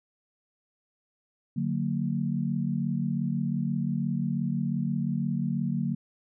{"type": "chord", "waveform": "sine", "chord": "D augmented", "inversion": "none", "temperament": "just", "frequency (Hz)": [146.83, 183.54, 229.4], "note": ["D3", "F#3", "A#3"], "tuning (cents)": [0, -14, -28], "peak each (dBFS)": -30, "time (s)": [1.56, 5.95], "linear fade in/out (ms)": 10, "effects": []}